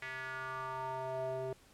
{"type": "tone with band-pass filter sweep", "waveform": "square", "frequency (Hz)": 130.81, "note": "C3", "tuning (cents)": 0, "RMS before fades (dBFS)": -40, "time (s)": [0.02, 1.53], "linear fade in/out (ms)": 2, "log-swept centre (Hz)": [2000, 500], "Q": 3.8, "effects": ["pink hiss -63 dBFS RMS until 1.73 s", "low-pass 12000 Hz 12 dB/octave"]}